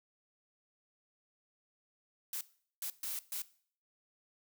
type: noise bursts at uneven times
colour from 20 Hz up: blue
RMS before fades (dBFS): -39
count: 4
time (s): 2.33-2.41 / 2.82-2.9 / 3.03-3.19 / 3.32-3.42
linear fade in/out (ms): 2
effects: noise-tail reverb RT60 0.5 s tail -18 dB re dry

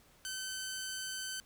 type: tone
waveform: 10% pulse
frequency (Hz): 1531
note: G6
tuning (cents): -41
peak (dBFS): -30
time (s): 0.25-1.4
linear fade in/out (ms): 0
effects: pink hiss -64 dBFS RMS until 1.45 s

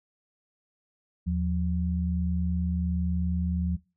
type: tone pair together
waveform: sine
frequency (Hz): 79.19 / 177.9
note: D#2 / F3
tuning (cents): +31 / +32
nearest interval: octave + major second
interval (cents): 1401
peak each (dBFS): -27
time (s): 1.26-3.77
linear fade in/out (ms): 20
effects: noise-tail reverb RT60 0.3 s tail -22 dB re dry

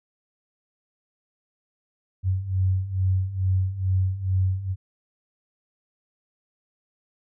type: beating tone pair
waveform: sine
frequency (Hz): 92.5 / 94.8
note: F#2 / F#2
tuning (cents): 0 / +43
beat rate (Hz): 2.3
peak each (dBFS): -26 / -22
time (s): 2.23-4.76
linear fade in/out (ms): 50
effects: none

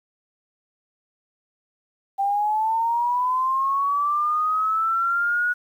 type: linear sweep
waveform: sine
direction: up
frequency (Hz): 784 to 1465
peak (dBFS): -19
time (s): 2.18-5.54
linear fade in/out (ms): 20
effects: 9-bit

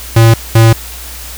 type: tone pair in turn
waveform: square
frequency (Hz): 113.8 / 113.14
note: A#2 / A2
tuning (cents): -41 / +49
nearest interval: unison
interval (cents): 10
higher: first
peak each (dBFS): -3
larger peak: neither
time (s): 0.16-0.34 / 0.55-0.73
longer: neither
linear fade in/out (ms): 5
effects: added 60 Hz sine -28 dBFS peak until 1.37 s + white hiss -28 dBFS RMS until 1.37 s

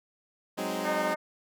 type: chord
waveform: 15% pulse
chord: Ab dominant seventh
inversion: third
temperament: equal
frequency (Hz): 185 / 207.7 / 261.6 / 311.1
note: Gb3 / Ab3 / C4 / Eb4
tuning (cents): 0 / 0 / 0 / 0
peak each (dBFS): -30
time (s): 0.57-1.15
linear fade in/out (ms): 20
type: harmonic tone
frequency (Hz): 305.1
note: D#4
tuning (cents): -34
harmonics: 2 / 3 / 4 / 5 / 6 / 7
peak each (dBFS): -30 / -34 / -36 / -38 / -40 / -41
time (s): 0.84-1.16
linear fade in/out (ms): 20
effects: none

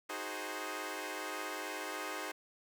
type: chord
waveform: 10% pulse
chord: Ab dominant seventh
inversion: second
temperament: equal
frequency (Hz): 311.1 / 370 / 415.3 / 523.3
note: Eb4 / Gb4 / Ab4 / C5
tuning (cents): 0 / 0 / 0 / 0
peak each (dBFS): -36 / -37 / -36 / -36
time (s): 0.09-2.32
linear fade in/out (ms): 10
effects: none

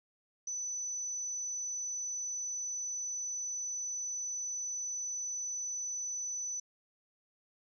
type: tone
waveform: sine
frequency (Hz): 5990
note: F#8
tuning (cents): +20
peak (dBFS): -35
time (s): 0.47-6.6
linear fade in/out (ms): 5
effects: none

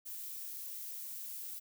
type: noise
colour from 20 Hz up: violet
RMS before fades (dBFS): -44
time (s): 0.05-1.6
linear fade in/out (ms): 20
effects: none

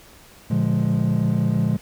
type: chord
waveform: triangle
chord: Bb dominant seventh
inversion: none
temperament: just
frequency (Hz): 116.54 / 145.68 / 174.81 / 209.8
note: Bb2 / D3 / F3 / Ab3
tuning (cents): 0 / -14 / +2 / +18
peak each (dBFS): -20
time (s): 0.5-1.77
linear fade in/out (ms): 10
effects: tanh soft clip ceiling -11 dBFS + pink hiss -48 dBFS RMS until 1.81 s

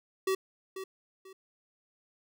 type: tone with echo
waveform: square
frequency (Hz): 381.4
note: G4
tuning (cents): -47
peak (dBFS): -27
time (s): 0.27-0.35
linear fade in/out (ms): 5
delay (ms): 490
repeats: 2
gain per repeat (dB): -11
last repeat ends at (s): 1.33
effects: none

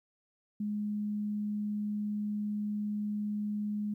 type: tone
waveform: sine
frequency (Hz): 208.7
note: G#3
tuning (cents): +9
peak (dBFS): -31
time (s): 0.6-3.94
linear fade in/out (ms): 5
effects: 12-bit

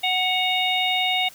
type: harmonic tone with a mistuned harmonic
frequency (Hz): 740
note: F#5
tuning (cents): 0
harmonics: 1 / 3 / 4 / 5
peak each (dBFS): -25 / -25 / -25 / -25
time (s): 0.03-1.29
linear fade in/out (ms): 10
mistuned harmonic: 4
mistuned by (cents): -66
effects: white hiss -47 dBFS RMS until 1.34 s

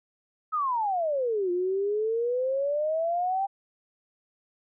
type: exponential two-way sweep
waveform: sine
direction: down then up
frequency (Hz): 1300 to 349.5 to 794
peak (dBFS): -24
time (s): 0.52-3.47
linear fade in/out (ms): 20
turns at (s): 1.51
effects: none

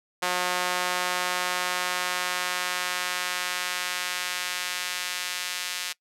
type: tone with high-pass filter sweep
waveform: sawtooth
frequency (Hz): 180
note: F#3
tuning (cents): -47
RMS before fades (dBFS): -29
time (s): 0.22-5.93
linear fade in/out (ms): 10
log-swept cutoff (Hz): 780 to 2600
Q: 0.79
effects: noise-tail reverb RT60 0.1 s tail -23 dB re dry + low-pass 12000 Hz 12 dB/octave

